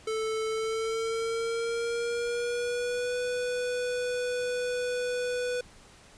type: tone with pitch glide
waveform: square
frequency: 440 to 493.9 Hz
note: A4 to B4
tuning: 0 to 0 cents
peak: -29 dBFS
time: 0.07-5.61 s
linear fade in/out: 5 ms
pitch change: +200 cents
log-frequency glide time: 0.48-3.16 s
effects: pink hiss -54 dBFS RMS until 6.17 s + resampled to 22050 Hz